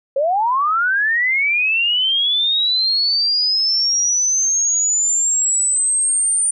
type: linear sweep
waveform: sine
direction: up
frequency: 523.3 to 9100 Hz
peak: -14 dBFS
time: 0.16-6.51 s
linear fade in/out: 5 ms
effects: none